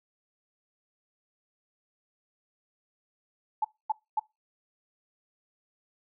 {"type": "tone bursts", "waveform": "sine", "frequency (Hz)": 865, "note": "A5", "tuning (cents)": -30, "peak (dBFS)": -23, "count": 3, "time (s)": [3.62, 4.195], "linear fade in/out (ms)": 5, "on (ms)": 25, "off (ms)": 250, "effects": ["noise-tail reverb RT60 0.2 s tail -21 dB re dry"]}